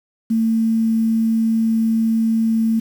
sine tone, 224.7 Hz, A3, 37 cents sharp, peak -14 dBFS, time 0.3-2.8 s, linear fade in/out 10 ms, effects 7-bit

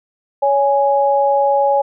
sine tone pair together, 560.3 / 830.6 Hz, C#5 / G#5, +18 / 0 cents, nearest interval perfect fifth, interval 682 cents, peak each -14 dBFS, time 0.42-1.82 s, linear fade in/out 10 ms, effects none

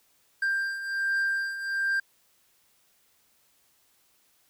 triangle beating tone pair, 1585 / 1586.3 Hz, G6 / G6, +19 / +20 cents, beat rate 1.3 Hz, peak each -31 / -25 dBFS, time 0.42-2 s, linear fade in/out 5 ms, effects white hiss -66 dBFS RMS until 4.49 s

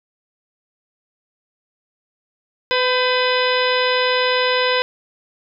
harmonic tone with a mistuned harmonic, 503 Hz, B4, 32 cents sharp, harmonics 1 / 2 / 3 / 4 / 5 / 6 / 7 / 8 / 10, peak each -19 / -22 / -24 / -25 / -26 / -27 / -27 / -28 / -29 dBFS, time 2.71-4.82 s, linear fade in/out 0 ms, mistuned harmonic 3, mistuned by +47 cents, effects none

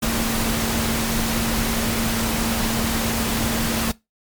sine tone in noise, 227 Hz, A#3, 46 cents flat, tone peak -24 dBFS, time 0.02-3.92 s, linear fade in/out 10 ms, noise pink, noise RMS -23 dBFS, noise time 0.02-3.92 s, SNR -4 dB, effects noise-tail reverb RT60 0.2 s tail -21 dB re dry + MP3 96 kbps

